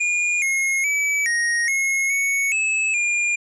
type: tone with pitch steps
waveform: square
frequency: 2428 / 2158 / 2293 / 1873 / 2167 / 2219 / 2601 / 2410 Hz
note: D#7 / C#7 / D7 / A#6 / C#7 / C#7 / E7 / D7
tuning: -43 / -47 / -42 / +8 / -40 / +1 / -24 / +44 cents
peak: -19 dBFS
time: 0-3.36 s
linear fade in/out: 10 ms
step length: 420 ms
effects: resampled to 24000 Hz